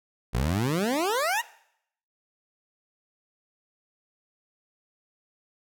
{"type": "exponential sweep", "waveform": "20% pulse", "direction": "up", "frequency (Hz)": [54, 987.8], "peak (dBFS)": -19, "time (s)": [0.33, 1.42], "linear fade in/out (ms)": 20, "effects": ["noise-tail reverb RT60 0.7 s tail -19 dB re dry"]}